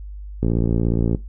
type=click train; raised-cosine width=3 ms; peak=-7 dBFS; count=42; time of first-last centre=0.43-1.148 s; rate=57.1 Hz; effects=noise-tail reverb RT60 0.2 s tail -17 dB re dry + added 50 Hz sine -31 dBFS peak until 1.28 s